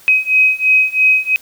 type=beating tone pair; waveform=sine; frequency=2528 / 2531 Hz; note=D#7 / D#7; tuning=+27 / +29 cents; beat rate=3 Hz; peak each=-13 / -12 dBFS; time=0.08-1.36 s; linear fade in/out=0 ms; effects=white hiss -44 dBFS RMS until 1.41 s